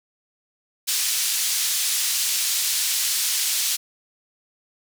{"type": "band-pass noise", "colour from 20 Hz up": "pink", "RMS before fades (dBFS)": -23, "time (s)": [0.87, 3.77], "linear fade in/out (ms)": 20, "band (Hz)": [4100, 14000], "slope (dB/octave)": 12, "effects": []}